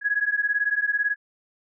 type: beating tone pair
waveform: sine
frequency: 1661.2 / 1679.2 Hz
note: G#6 / G#6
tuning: 0 / +19 cents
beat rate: 18 Hz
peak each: -24 dBFS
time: 0.01-1.16 s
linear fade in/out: 50 ms
effects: none